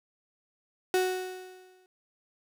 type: tone with exponential decay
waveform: 35% pulse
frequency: 370 Hz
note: F#4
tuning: in tune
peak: -20 dBFS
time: 0.94-1.86 s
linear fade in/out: 1 ms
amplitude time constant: 200 ms
effects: none